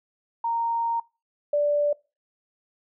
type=tone pair in turn; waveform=sine; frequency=927 / 585.3 Hz; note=A#5 / D5; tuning=-10 / -6 cents; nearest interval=minor sixth; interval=796 cents; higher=first; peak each=-23 / -19 dBFS; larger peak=second; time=0.44-1 / 1.53-1.93 s; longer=first; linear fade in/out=5 ms; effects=noise-tail reverb RT60 0.3 s tail -24 dB re dry